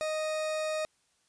40% pulse tone, 622 Hz, D#5, 1 cent flat, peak -29 dBFS, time 0.01-0.85 s, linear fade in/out 0 ms, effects white hiss -71 dBFS RMS until 1.28 s + resampled to 22050 Hz

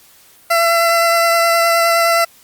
20% pulse tone with vibrato, 674 Hz, E5, 38 cents sharp, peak -6 dBFS, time 0.5-2.25 s, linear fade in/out 10 ms, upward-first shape sine, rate 9.6 Hz, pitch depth 11 cents each way, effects white hiss -47 dBFS RMS until 2.43 s + Opus 48 kbps

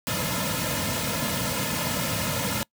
pink noise with comb filter, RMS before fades -27 dBFS, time 0.07-2.63 s, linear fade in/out 0 ms, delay 2.6 ms, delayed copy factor -0.9, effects noise-tail reverb RT60 0.1 s tail -24 dB re dry + high-pass 80 Hz 12 dB/octave

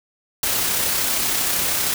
white noise with amplitude modulation, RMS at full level -20 dBFS, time 0.43-1.94 s, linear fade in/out 2 ms, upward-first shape sine, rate 32.8 Hz, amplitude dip 25%, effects none

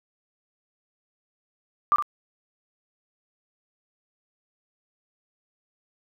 sine tone with echo, 1183 Hz, D6, 12 cents sharp, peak -15 dBFS, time 1.92-1.96 s, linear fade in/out 0 ms, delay 64 ms, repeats 1, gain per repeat -9 dB, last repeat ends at 2.024 s, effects none

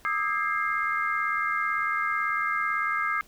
sine tone cluster, 1209 / 1287 / 1626 / 2108 Hz, D6 / E6 / G#6 / C7, +50 / -42 / -37 / +12 cents, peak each -30 dBFS, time 0.05-3.21 s, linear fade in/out 0 ms, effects pink hiss -56 dBFS RMS until 3.27 s

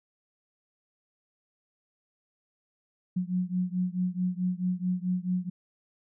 sine beating tone pair, 179.7 / 184.3 Hz, F3 / F#3, +50 / -7 cents, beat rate 4.6 Hz, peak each -29 / -30 dBFS, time 3.16-5.5 s, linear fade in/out 10 ms, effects none

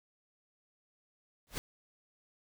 pink noise with exponential growth, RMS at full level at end -33 dBFS, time 1.47-1.58 s, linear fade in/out 0 ms, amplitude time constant 22 ms, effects none

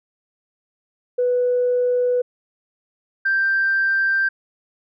sine tone pair in turn, 493.9 / 1573.9 Hz, B4 / G6, 0 / +7 cents, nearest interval octave + minor sixth, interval 2007 cents, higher second, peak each -15 dBFS, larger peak neither, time 1.18-2.22 / 3.25-4.29 s, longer neither, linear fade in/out 10 ms, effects tanh soft clip ceiling -11 dBFS

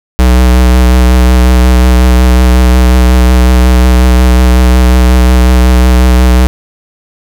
square tone with vibrato, 62.3 Hz, B1, 16 cents sharp, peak -3 dBFS, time 0.19-6.47 s, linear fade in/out 0 ms, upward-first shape triangle, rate 5.5 Hz, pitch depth 27 cents each way, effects none

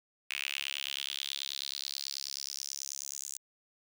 sawtooth tone with high-pass filter sweep, 69.3 Hz, C#2, in tune, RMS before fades -39 dBFS, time 0.3-3.38 s, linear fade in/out 5 ms, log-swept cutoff 2500 to 7100 Hz, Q 4.3, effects none

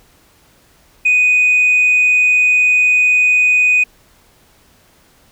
sine tone, 2489 Hz, D#7, in tune, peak -7 dBFS, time 1.05-3.84 s, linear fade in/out 10 ms, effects tanh soft clip ceiling -6 dBFS + pink hiss -51 dBFS RMS until 5.31 s

